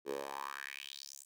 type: tone with high-pass filter sweep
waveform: 10% pulse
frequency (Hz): 69.3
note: C#2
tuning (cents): 0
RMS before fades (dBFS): -44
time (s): 0.05-1.26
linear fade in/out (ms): 50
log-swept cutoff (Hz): 380 to 8400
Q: 4.1
effects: none